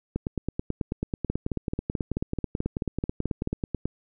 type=two click trains; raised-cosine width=3 ms; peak=-14 / -14 dBFS; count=11 / 35; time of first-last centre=1.3-3.474 / 0.16-3.856 s; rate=4.6 / 9.2 Hz; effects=none